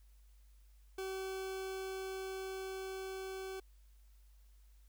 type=tone with level ramp; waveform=40% pulse; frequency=381.6 Hz; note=G4; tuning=47 cents flat; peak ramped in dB=-38 to -41 dBFS; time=0.98-3.6 s; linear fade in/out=5 ms; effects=added 50 Hz sine -59 dBFS peak until 4.88 s + white hiss -75 dBFS RMS until 4.88 s